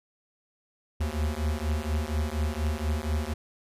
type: beating tone pair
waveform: square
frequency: 74.1 / 78.3 Hz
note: D2 / D#2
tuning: +16 / +11 cents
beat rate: 4.2 Hz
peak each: -30 dBFS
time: 1-3.34 s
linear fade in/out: 10 ms
effects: resampled to 32000 Hz